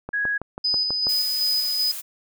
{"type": "click train", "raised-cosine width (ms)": 1, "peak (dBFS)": -18, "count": 7, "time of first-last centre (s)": [0.09, 1.069], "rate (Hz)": 6.13}
{"type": "tone", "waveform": "sine", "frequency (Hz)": 1661.2, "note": "G#6", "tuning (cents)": 0, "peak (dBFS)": -21, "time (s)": [0.13, 0.38], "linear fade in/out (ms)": 10}
{"type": "tone with tremolo", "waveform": "sine", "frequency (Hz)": 4998, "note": "D#8", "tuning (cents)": 7, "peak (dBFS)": -19, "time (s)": [0.64, 1.92], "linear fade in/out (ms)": 10, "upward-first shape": "square", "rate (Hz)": 2.6, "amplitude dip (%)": 30}
{"type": "noise", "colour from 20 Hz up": "blue", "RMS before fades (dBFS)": -33, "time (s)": [1.08, 2.02], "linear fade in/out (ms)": 20}
{"effects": []}